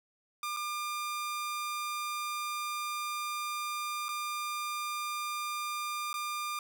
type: tone with dropouts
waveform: sawtooth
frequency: 1200 Hz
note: D6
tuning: 37 cents sharp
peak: -30 dBFS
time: 0.43-6.59 s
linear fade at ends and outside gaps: 2 ms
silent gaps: 0.565-0.569 / 4.084-4.089 / 6.13-6.14 s
effects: none